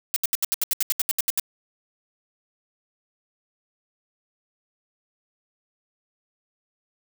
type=noise bursts; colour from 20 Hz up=blue; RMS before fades=-22 dBFS; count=14; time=0.14-1.397 s; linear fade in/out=0 ms; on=22 ms; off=73 ms; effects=none